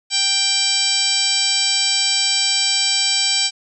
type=harmonic tone; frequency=784 Hz; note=G5; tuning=in tune; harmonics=1 / 2 / 3 / 4 / 5 / 6 / 7 / 8 / 9 / 10; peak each=-34 / -34 / -25 / -23 / -24 / -22 / -22 / -33 / -30 / -22 dBFS; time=0.1-3.51 s; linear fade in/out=50 ms; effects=none